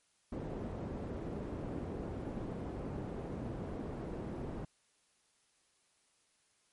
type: low-pass noise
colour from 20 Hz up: white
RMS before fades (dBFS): -41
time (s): 0.32-4.65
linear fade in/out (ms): 5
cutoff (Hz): 360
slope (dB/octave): 12
effects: white hiss -73 dBFS RMS until 6.72 s + MP3 48 kbps